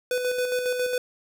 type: tone with tremolo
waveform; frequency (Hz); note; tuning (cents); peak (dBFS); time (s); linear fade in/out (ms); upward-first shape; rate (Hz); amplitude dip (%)
square; 498.4; B4; +16; -23; 0.11-0.98; 2; square; 7.3; 40
effects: none